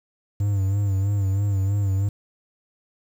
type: tone with vibrato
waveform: triangle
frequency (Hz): 98.9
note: G2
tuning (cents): +16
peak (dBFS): -17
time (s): 0.4-2.09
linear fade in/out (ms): 5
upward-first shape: sine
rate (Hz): 3.1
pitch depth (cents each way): 60
effects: 8-bit

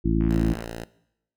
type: harmonic tone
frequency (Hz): 55.2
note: A1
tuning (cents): +6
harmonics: 1 / 2 / 3 / 4 / 5 / 6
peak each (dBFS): -24 / -29 / -26 / -28 / -28 / -26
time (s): 0.04-0.54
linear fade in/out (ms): 20
type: click train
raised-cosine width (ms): 0.5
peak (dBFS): -26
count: 32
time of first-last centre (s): 0.21-0.64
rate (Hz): 72.1
type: tone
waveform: 5% pulse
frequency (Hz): 56.9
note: A#1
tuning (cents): -41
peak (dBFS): -22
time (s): 0.29-0.84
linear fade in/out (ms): 5
effects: noise-tail reverb RT60 0.8 s tail -20 dB re dry

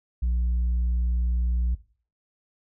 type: tone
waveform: sine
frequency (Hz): 60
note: B1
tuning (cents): -49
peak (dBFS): -19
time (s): 0.22-1.75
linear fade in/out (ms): 10
effects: noise-tail reverb RT60 0.4 s tail -17 dB re dry + tanh soft clip ceiling -20 dBFS

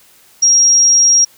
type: tone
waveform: sine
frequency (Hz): 5630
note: F8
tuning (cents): +13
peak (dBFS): -6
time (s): 0.42-1.25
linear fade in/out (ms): 10
effects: white hiss -47 dBFS RMS until 1.37 s

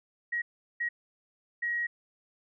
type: tone bursts at uneven times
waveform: sine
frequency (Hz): 1898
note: A#6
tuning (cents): +31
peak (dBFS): -28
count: 3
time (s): 0.32-0.42 / 0.8-0.89 / 1.62-1.87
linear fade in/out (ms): 10
effects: none

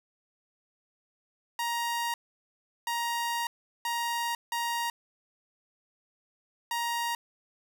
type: tone bursts at uneven times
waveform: sawtooth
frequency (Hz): 940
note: A#5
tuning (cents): +14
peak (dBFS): -25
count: 5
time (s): 1.59-2.14 / 2.87-3.47 / 3.85-4.35 / 4.52-4.9 / 6.71-7.15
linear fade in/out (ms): 2
effects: none

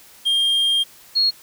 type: tone pair in turn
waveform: triangle / sine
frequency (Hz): 3210 / 4303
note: G7 / C8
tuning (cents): +40 / +48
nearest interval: perfect fourth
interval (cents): 508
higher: second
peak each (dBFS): -14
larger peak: neither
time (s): 0.25-0.84 / 1.15-1.31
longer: first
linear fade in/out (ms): 20
effects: white hiss -47 dBFS RMS until 1.42 s

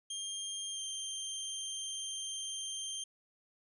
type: tone with pitch glide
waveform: 20% pulse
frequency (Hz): 3200 to 3161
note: G7 to G7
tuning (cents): +35 to +14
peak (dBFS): -32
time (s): 0.1-3.04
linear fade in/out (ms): 5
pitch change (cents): -21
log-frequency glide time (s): 0.72-0.8
effects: resampled to 24000 Hz

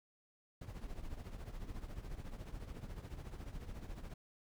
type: noise with tremolo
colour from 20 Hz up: brown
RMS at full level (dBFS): -43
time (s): 0.61-4.14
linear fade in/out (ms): 5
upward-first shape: triangle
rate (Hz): 14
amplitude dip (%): 75
effects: none

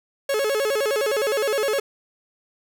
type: tone with vibrato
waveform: 45% pulse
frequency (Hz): 487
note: B4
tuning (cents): -24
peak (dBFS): -20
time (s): 0.29-1.8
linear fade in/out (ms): 5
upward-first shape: square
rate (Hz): 9.7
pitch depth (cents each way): 220
effects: none

